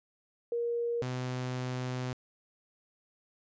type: tone pair in turn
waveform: sine / sawtooth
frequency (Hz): 471.7 / 126.72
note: A#4 / B2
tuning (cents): +20 / +45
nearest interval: octave + major seventh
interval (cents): 2275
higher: first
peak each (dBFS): -29 / -29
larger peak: neither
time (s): 0.52-1.02 / 1.02-2.13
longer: second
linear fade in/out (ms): 2
effects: resampled to 16000 Hz